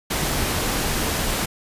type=noise; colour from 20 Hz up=pink; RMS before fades=-23 dBFS; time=0.1-1.46 s; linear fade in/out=10 ms; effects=resampled to 32000 Hz